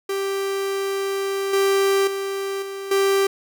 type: tone with level steps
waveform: 45% pulse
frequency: 392 Hz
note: G4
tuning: in tune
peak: -22 / -16 / -24 / -29 / -16 dBFS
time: 0.09-3.27 s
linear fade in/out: 5 ms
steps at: 1.53 / 2.07 / 2.62 / 2.91 s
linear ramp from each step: 5 ms
effects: none